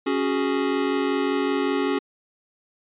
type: chord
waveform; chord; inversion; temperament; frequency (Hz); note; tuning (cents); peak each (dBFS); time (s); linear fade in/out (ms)
square; C# suspended fourth; none; equal; 277.2 / 370 / 415.3; C#4 / F#4 / G#4; 0 / 0 / 0; -25 / -27 / -27; 0.06-1.99; 10
effects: resampled to 8000 Hz